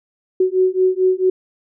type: beating tone pair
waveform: sine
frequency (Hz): 370 / 374.5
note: F#4 / F#4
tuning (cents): 0 / +21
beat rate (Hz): 4.5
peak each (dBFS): -16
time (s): 0.4-1.3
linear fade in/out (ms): 5
effects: none